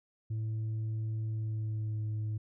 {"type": "tone with pitch glide", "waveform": "sine", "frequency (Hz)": [110, 107.67], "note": ["A2", "A2"], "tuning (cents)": [0, -37], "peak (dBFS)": -29, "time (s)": [0.3, 2.38], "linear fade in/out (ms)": 10, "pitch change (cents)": -37, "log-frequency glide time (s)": [1.27, 2.02], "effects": ["tanh soft clip ceiling -31 dBFS"]}